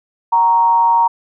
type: tone with frequency modulation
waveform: sine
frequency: 932.3 Hz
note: A#5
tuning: in tune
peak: -9 dBFS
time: 0.32-1.08 s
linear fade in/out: 10 ms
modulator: 177 Hz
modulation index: 0.37
effects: none

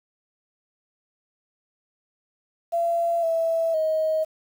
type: tone with pitch steps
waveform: sine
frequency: 679 / 658 / 630 Hz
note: F5 / E5 / D#5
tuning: -49 / -3 / +21 cents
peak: -20 dBFS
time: 2.72-4.25 s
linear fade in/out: 20 ms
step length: 510 ms
effects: 8-bit

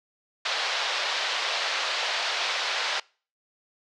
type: band-pass noise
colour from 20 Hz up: white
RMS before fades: -28 dBFS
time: 0.45-3 s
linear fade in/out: 5 ms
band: 540 to 4600 Hz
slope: 24 dB/octave
effects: noise-tail reverb RT60 0.4 s tail -25 dB re dry + low-pass 8000 Hz 12 dB/octave

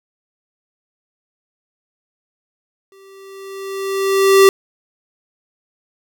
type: tone with exponential growth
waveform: square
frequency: 389.4 Hz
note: G4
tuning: 12 cents flat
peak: -5 dBFS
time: 2.92-4.49 s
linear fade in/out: 1 ms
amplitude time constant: 340 ms
effects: none

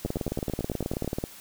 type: two click trains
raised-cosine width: 2 ms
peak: -15 / -17 dBFS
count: 23 / 10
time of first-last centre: 0.05-1.239 / 0.06-1.046 s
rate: 18.5 / 9.13 Hz
effects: white hiss -47 dBFS RMS until 1.4 s

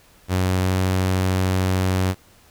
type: tone with pitch glide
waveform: sawtooth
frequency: 92.5 to 93.3 Hz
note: F#2 to F#2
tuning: 0 to +15 cents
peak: -14 dBFS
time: 0.28-2.15 s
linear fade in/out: 50 ms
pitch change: +15 cents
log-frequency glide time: 0.62-0.71 s
effects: pink hiss -53 dBFS RMS until 2.5 s

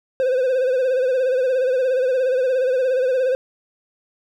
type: tone with vibrato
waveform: triangle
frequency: 514 Hz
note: C5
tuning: 31 cents flat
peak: -14 dBFS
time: 0.2-3.35 s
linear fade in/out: 0 ms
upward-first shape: sine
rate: 17 Hz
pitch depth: 65 cents each way
effects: none

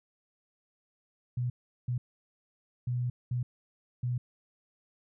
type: tone bursts at uneven times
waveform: sine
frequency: 123.2 Hz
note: B2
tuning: 4 cents flat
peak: -28 dBFS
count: 5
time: 1.37-1.5 / 1.88-1.98 / 2.87-3.1 / 3.31-3.43 / 4.03-4.18 s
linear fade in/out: 5 ms
effects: none

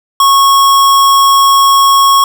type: tone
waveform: square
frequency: 1100 Hz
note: C#6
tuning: 14 cents flat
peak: -5 dBFS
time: 0.2-2.24 s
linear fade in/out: 2 ms
effects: none

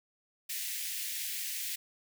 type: high-pass noise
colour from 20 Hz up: white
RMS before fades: -37 dBFS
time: 0.49-1.76 s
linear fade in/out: 10 ms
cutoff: 1800 Hz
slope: 48 dB/octave
effects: none

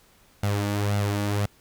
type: tone with flanger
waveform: sawtooth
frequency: 102.2 Hz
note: G#2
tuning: 27 cents flat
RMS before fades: -25 dBFS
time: 0.43-1.46 s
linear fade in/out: 5 ms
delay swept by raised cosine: 1.4 to 3.5 ms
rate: 1.9 Hz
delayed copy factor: +0.55
effects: pink hiss -58 dBFS RMS until 1.6 s

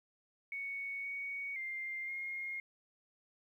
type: tone with pitch steps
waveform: sine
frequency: 2223 / 2236 / 2102 / 2138 Hz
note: C#7 / C#7 / C7 / C7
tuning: +4 / +14 / +7 / +37 cents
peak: -38 dBFS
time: 0.52-2.6 s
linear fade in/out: 2 ms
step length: 520 ms
effects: 12-bit

